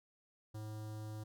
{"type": "tone with notch filter", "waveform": "square", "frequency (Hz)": 107.7, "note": "A2", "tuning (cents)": -37, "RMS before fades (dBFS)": -45, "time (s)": [0.54, 1.24], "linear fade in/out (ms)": 10, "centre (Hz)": 2300, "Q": 0.82, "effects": []}